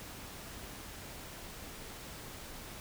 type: silence
effects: pink hiss -47 dBFS RMS until 2.8 s